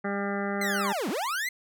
harmonic tone, 200.1 Hz, G3, 36 cents sharp, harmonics 1 / 2 / 3 / 4 / 6 / 7 / 8 / 9 / 10, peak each -31 / -34 / -36 / -37 / -39 / -39 / -40 / -41 / -41 dBFS, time 0.04-0.93 s, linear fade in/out 10 ms
40% pulse linear two-way sweep, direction down then up, 2100 to 175.5 to 2100 Hz, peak -27 dBFS, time 0.61-1.49 s, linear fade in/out 5 ms, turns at 1.09 s
effects none

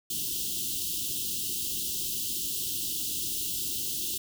white band-stop noise, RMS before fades -32 dBFS, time 0.1-4.18 s, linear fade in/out 5 ms, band 400 to 2800 Hz, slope 96 dB/octave, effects none

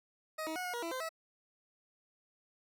20% pulse tone with pitch steps, 628 / 317.5 / 730 / 721 / 476.9 / 334.3 / 516 / 649 Hz, D#5 / D#4 / F#5 / F#5 / A#4 / E4 / C5 / E5, +16 / +35 / -24 / -45 / +39 / +24 / -24 / -27 cents, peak -32 dBFS, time 0.38-1.092 s, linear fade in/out 10 ms, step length 89 ms, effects none

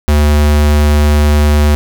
square tone, 74.2 Hz, D2, 18 cents sharp, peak -7 dBFS, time 0.08-1.75 s, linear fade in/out 0 ms, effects none

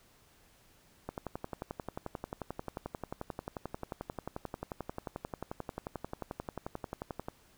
click train, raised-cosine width 1 ms, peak -23 dBFS, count 71, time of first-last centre 1.09-7.285 s, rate 11.3 Hz, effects pink hiss -64 dBFS RMS until 7.57 s

